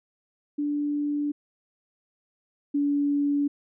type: tone pair in turn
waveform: sine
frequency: 292.1 / 286.8 Hz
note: D4 / D4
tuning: -9 / -41 cents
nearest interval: unison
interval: 32 cents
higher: first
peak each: -24 / -21 dBFS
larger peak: second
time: 0.58-1.32 / 2.74-3.48 s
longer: neither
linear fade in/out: 10 ms
effects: none